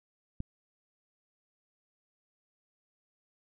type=click; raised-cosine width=5 ms; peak=-23 dBFS; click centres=0.404 s; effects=none